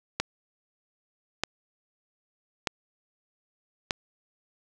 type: click train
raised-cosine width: 0.2 ms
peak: -8 dBFS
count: 4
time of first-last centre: 0.2-3.908 s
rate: 0.809 Hz
effects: none